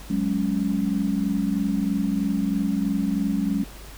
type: chord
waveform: sine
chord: F# suspended second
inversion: none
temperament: just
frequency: 185 / 208.1 / 277.5 Hz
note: F#3 / G#3 / C#4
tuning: 0 / +4 / +2 cents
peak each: -26 / -24 / -26 dBFS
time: 0.1-3.64 s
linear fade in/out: 5 ms
effects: added 50 Hz sine -41 dBFS peak until 3.97 s + pink hiss -44 dBFS RMS until 3.97 s